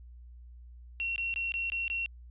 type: tone bursts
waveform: sine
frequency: 2730 Hz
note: F7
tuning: 40 cents flat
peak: -30 dBFS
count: 6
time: 1-2.06 s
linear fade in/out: 0 ms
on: 160 ms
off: 20 ms
effects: added 60 Hz sine -47 dBFS peak until 2.3 s + resampled to 8000 Hz